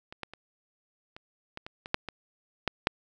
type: clicks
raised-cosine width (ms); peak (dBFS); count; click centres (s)
0.3; -26 / -19 / -28 / -28 / -22 / -24 / -23 / -8 / -20 / -10 / -6; 11; 0.125 / 0.233 / 0.336 / 1.165 / 1.574 / 1.665 / 1.859 / 1.944 / 2.087 / 2.677 / 2.871
effects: none